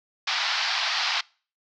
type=band-pass noise; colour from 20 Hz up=white; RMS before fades=-26 dBFS; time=0.27-1.21 s; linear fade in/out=5 ms; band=730 to 5100 Hz; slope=48 dB/octave; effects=noise-tail reverb RT60 0.4 s tail -25 dB re dry